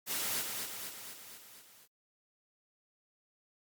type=noise with echo; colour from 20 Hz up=white; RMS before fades=-35 dBFS; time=0.06-0.44 s; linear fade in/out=50 ms; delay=240 ms; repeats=6; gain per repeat=-4 dB; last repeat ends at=1.88 s; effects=high-pass 100 Hz 12 dB/octave + Opus 48 kbps